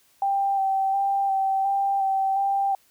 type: tone with vibrato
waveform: sine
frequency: 782 Hz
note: G5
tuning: 4 cents flat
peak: -20 dBFS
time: 0.22-2.75 s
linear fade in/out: 2 ms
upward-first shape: square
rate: 1.4 Hz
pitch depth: 17 cents each way
effects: white hiss -61 dBFS RMS until 2.9 s